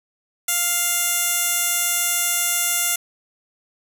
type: tone with band-pass filter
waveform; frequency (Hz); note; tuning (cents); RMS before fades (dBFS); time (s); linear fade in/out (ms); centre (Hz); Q
15% pulse; 698.5; F5; 0; -21; 0.48-2.96; 5; 11000; 1.1
effects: none